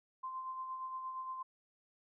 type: tone with tremolo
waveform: sine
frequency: 1041 Hz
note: C6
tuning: 9 cents flat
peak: -38 dBFS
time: 0.23-1.43 s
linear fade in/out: 10 ms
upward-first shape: sine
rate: 8.6 Hz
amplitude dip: 40%
effects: none